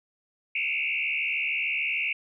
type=tone with frequency modulation; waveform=sine; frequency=2481 Hz; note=D#7; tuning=6 cents flat; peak=-25 dBFS; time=0.55-2.13 s; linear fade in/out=5 ms; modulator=73.5 Hz; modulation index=4; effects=none